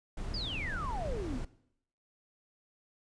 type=noise; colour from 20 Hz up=brown; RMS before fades=-38 dBFS; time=0.17-1.45 s; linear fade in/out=5 ms
type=exponential sweep; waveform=sine; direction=down; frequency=5070 to 236.7 Hz; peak=-36 dBFS; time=0.34-1.38 s; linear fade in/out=2 ms
effects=noise-tail reverb RT60 0.7 s tail -18 dB re dry + resampled to 22050 Hz